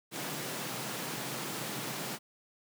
pink high-pass noise, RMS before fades -38 dBFS, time 0.11-2.19 s, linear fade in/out 50 ms, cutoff 120 Hz, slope 96 dB/octave, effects none

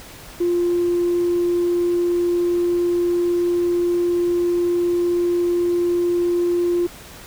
sine tone, 349.2 Hz, F4, in tune, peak -15 dBFS, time 0.4-6.87 s, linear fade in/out 10 ms, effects tanh soft clip ceiling -12 dBFS + pink hiss -40 dBFS RMS until 7.26 s

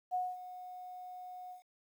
sine tone with ADSR envelope, 730 Hz, F#5, 24 cents flat, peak -30 dBFS, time 0.11-1.63 s, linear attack 33 ms, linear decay 220 ms, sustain -14 dB, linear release 120 ms, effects 11-bit

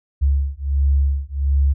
sine beating tone pair, 68.9 / 70.3 Hz, C#2 / C#2, -10 / +25 cents, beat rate 1.4 Hz, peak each -18 dBFS, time 0.21-1.74 s, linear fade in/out 20 ms, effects none

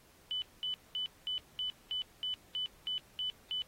sine tone bursts, 3000 Hz, F#7, 23 cents sharp, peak -33 dBFS, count 11, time 0.31-3.62 s, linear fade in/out 0 ms, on 110 ms, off 210 ms, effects pink hiss -63 dBFS RMS until 3.67 s + AAC 48 kbps

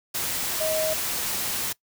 sine tone in noise, 629 Hz, D#5, 19 cents sharp, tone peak -24 dBFS, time 0.6-0.94 s, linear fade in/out 10 ms, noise white, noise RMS -28 dBFS, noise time 0.14-1.73 s, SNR +1 dB, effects noise-tail reverb RT60 0.1 s tail -21 dB re dry

